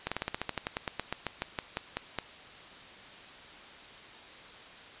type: slowing click train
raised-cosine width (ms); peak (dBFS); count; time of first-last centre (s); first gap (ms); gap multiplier
0.3; -15; 20; 0.07-2.187; 46; 1.09
effects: white hiss -49 dBFS RMS until 5 s + resampled to 8000 Hz